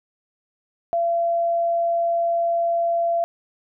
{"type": "tone", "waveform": "sine", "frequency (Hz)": 680, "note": "F5", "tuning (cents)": -46, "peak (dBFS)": -18, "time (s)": [0.93, 3.24], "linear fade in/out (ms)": 0, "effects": []}